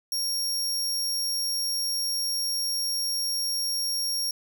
sawtooth tone, 5570 Hz, F8, 5 cents flat, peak -23 dBFS, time 0.12-4.31 s, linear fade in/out 2 ms, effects none

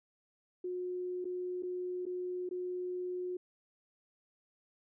sine tone with dropouts, 361.7 Hz, F#4, 39 cents flat, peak -35 dBFS, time 0.64-3.37 s, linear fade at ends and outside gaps 5 ms, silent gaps 1.245-1.252 / 1.625-1.632 / 2.055-2.064 / 2.491-2.51 s, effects none

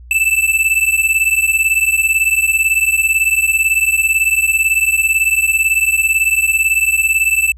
square beating tone pair, 2634 / 2652 Hz, E7 / E7, -2 / +10 cents, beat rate 18 Hz, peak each -15 dBFS, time 0.11-7.52 s, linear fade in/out 2 ms, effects added 60 Hz sine -34 dBFS peak until 7.57 s + resampled to 32000 Hz

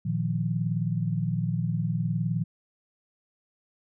sine chord, Bb suspended fourth, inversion none, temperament just, 116.54 / 155.39 / 174.81 Hz, Bb2 / Eb3 / F3, 0 / -2 / +2 cents, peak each -29 dBFS, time 0.05-2.44 s, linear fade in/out 10 ms, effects none

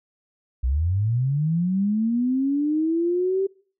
sine linear sweep, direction up, 58.27 to 392 Hz, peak -19 dBFS, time 0.63-3.47 s, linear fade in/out 10 ms, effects noise-tail reverb RT60 0.5 s tail -25 dB re dry

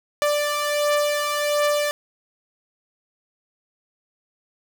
sawtooth beating tone pair, 587.3 / 588.7 Hz, D5 / D5, 0 / +4 cents, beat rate 1.4 Hz, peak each -22 / -17 dBFS, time 0.22-1.91 s, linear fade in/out 0 ms, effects none

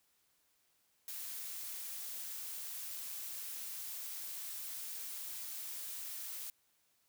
blue noise, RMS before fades -44 dBFS, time 1.08-6.5 s, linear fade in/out 0 ms, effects white hiss -75 dBFS RMS until 7.08 s

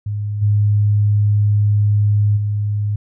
sine tone with level steps, 103.83 Hz, G#2, in tune, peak -19 / -11 / -16 dBFS, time 0.06-2.96 s, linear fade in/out 5 ms, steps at 0.41 / 2.36 s, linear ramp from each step 20 ms, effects none

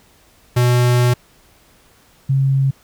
square / sine tone pair in turn, 122.8 / 135.56 Hz, B2 / C#3, -9 / -38 cents, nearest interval major second, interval 171 cents, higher second, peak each -12 dBFS, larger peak neither, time 0.56-1.14 / 2.29-2.71 s, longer first, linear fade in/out 10 ms, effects pink hiss -52 dBFS RMS until 2.83 s

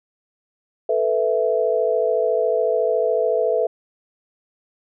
sine chord, A suspended second, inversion none, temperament equal, 440 / 493.9 / 659.3 Hz, A4 / B4 / E5, 0 / 0 / 0 cents, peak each -21 dBFS, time 0.89-3.67 s, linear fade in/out 5 ms, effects none

